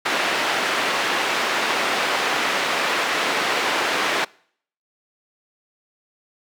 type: band-pass noise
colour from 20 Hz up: white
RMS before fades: -22 dBFS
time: 0.05-4.25 s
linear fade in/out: 10 ms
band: 320 to 2400 Hz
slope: 12 dB/octave
effects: noise-tail reverb RT60 0.6 s tail -25 dB re dry